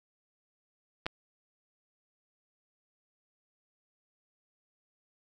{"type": "clicks", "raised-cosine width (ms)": 0.3, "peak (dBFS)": [-25, -15], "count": 2, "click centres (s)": [1.059, 1.065], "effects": []}